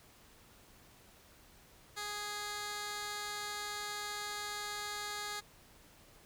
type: tone with band-pass filter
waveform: 15% pulse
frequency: 414.9 Hz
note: G#4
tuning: 2 cents flat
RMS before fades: -41 dBFS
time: 1.96-5.41 s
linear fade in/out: 20 ms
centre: 4700 Hz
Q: 0.55
effects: pink hiss -61 dBFS RMS until 6.25 s